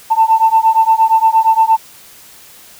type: beating tone pair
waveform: sine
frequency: 888 / 896.6 Hz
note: A5 / A5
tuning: +16 / +32 cents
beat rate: 8.6 Hz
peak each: -10 dBFS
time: 0.1-1.77 s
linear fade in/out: 20 ms
effects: tanh soft clip ceiling 0 dBFS + white hiss -40 dBFS RMS until 2.79 s